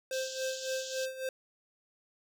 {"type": "tone with tremolo", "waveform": "square", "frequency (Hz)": 523.3, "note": "C5", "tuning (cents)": 0, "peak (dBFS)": -32, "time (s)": [0.11, 1.29], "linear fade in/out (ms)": 2, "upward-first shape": "sine", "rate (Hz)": 3.6, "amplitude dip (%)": 75}
{"type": "band-pass noise", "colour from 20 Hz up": "white", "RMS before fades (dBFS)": -43, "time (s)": [0.12, 1.06], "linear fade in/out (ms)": 10, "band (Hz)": [3000, 7400], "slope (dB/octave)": 96}
{"effects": []}